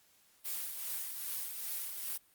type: noise with tremolo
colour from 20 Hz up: blue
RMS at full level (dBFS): -37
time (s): 0.44-2.18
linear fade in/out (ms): 20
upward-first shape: triangle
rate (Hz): 2.5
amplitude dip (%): 50
effects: white hiss -67 dBFS RMS until 2.34 s + Opus 48 kbps